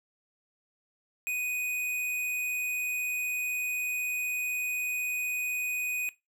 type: tone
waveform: square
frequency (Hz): 2489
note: D#7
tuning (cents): 0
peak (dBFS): -30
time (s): 1.27-6.09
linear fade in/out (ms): 0
effects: noise-tail reverb RT60 0.2 s tail -18 dB re dry